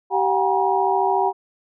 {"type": "tone cluster", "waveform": "sine", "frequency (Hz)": [387.4, 728, 802, 954], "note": ["G4", "F#5", "G5", "A#5"], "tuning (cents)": [-20, -28, 39, 40], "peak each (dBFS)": -22, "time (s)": [0.1, 1.33], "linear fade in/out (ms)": 50, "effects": []}